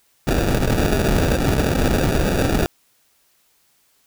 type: noise with sample-and-hold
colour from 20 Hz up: pink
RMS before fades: -18 dBFS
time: 0.27-2.66 s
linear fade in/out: 0 ms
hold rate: 1050 Hz
effects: white hiss -61 dBFS RMS until 4.06 s